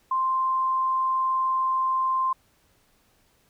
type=tone; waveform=sine; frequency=1046.5 Hz; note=C6; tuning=in tune; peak=-21 dBFS; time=0.11-2.33 s; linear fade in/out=5 ms; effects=pink hiss -64 dBFS RMS until 3.49 s